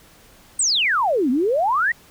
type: exponential two-way sweep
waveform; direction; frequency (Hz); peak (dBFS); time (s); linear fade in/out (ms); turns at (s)
sine; down then up; 8780 to 238.1 to 1961; -16; 0.59-1.92; 5; 1.3
effects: pink hiss -50 dBFS RMS until 2.1 s